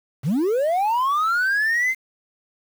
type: linear sweep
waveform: sine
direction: up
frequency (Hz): 110.4 to 2106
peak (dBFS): -15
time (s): 0.23-1.95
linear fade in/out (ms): 50
effects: tanh soft clip ceiling -17 dBFS + 7-bit